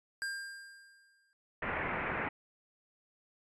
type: tone with exponential decay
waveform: square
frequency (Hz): 1600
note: G6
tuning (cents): +35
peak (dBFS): -34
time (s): 0.22-1.33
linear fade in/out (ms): 0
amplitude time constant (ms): 240
type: low-pass noise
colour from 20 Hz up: white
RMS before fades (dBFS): -36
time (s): 1.62-2.29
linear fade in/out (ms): 5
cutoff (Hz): 2300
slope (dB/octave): 48
effects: resampled to 24000 Hz